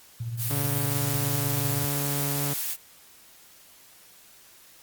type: tone with tremolo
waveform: sine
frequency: 116.54 Hz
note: A#2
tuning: in tune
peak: -27 dBFS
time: 0.2-1.85 s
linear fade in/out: 5 ms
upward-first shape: triangle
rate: 16 Hz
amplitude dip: 55%
type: noise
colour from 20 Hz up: blue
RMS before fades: -30 dBFS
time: 0.37-2.77 s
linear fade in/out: 50 ms
type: tone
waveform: sawtooth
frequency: 142.4 Hz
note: C#3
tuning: 47 cents sharp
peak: -24 dBFS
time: 0.5-2.54 s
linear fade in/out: 10 ms
effects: white hiss -53 dBFS RMS until 4.82 s + Opus 48 kbps